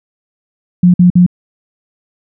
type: tone bursts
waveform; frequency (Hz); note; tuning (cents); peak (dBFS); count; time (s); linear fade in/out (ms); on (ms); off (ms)
sine; 178.1; F3; +34; -3; 3; 0.83-1.264; 5; 110; 52
effects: none